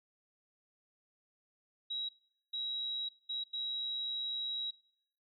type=tone bursts at uneven times; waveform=sine; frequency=3856 Hz; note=B7; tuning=42 cents flat; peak=-35 dBFS; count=4; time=1.9-2.09 / 2.53-3.09 / 3.29-3.44 / 3.53-4.71 s; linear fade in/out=10 ms; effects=noise-tail reverb RT60 0.6 s tail -20 dB re dry